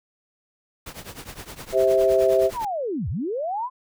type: noise with tremolo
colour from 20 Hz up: pink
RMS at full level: -35 dBFS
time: 0.86-2.65 s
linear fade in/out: 5 ms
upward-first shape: triangle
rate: 9.7 Hz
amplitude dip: 90%
type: chord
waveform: sine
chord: C major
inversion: second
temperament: equal with one note detuned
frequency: 392 / 523.3 / 652.8 Hz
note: G4 / C5 / E5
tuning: 0 / 0 / -17 cents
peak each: -20 / -21 / -19 dBFS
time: 1.72-2.51 s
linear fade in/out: 50 ms
type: linear two-way sweep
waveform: sine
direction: down then up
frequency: 1046.5 to 66.4 to 1046.5 Hz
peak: -24 dBFS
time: 2.53-3.7 s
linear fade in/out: 50 ms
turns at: 3.09 s
effects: none